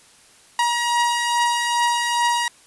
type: beating tone pair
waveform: sawtooth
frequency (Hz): 952 / 954.4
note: A#5 / A#5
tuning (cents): +36 / +41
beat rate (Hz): 2.4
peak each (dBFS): -15 / -22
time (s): 0.59-2.48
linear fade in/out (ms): 2
effects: white hiss -51 dBFS RMS until 2.66 s + resampled to 24000 Hz